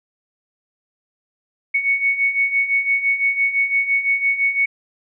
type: beating tone pair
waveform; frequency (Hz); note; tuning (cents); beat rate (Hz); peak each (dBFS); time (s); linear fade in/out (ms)
sine; 2217 / 2222.9; C#7 / C#7; 0 / +4; 5.9; -22 / -17; 1.74-4.66; 10
effects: none